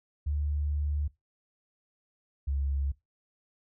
sine tone pair in turn, 73.42 / 69.3 Hz, D2 / C#2, 0 / 0 cents, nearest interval minor second, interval 100 cents, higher first, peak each -27 dBFS, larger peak neither, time 0.26-1.08 / 2.47-2.92 s, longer first, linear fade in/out 10 ms, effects noise-tail reverb RT60 0.2 s tail -20 dB re dry

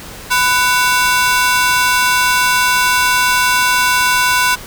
sawtooth ring-modulated tone, 1242 Hz, D#6, 3 cents flat, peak -4 dBFS, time 0.3-4.56 s, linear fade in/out 20 ms, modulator 244 Hz, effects pink hiss -32 dBFS RMS until 4.66 s

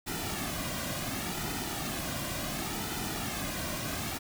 pink noise with flanger, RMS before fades -35 dBFS, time 0.06-4.19 s, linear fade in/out 20 ms, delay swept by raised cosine 1.8 to 2.32 ms, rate 0.69 Hz, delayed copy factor -0.6, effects none

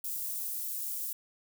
white high-pass noise, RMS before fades -36 dBFS, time 0.04-1.13 s, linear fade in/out 5 ms, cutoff 11000 Hz, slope 12 dB/octave, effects none

